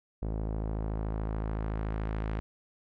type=tone with low-pass filter sweep; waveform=sawtooth; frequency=53.7 Hz; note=A1; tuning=41 cents flat; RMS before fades=-33 dBFS; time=0.22-2.4 s; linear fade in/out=0 ms; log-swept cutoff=600 to 2200 Hz; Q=0.88; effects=none